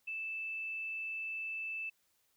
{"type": "tone", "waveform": "sine", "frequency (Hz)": 2637, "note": "E7", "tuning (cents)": 0, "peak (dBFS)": -37, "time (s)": [0.07, 1.9], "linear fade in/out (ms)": 10, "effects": ["white hiss -75 dBFS RMS until 2.36 s"]}